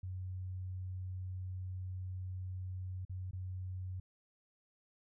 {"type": "tone with dropouts", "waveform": "sine", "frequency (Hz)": 92.5, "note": "F#2", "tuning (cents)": 0, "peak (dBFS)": -39, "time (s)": [0.03, 4], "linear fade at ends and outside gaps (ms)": 5, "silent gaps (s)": [[3.051, 3.095], [3.311, 3.331]], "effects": []}